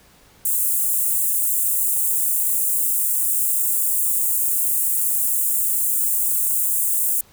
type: high-pass noise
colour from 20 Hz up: white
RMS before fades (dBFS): -20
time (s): 0.45-7.21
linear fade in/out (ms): 5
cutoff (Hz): 7700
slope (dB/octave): 48
effects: pink hiss -52 dBFS RMS until 7.32 s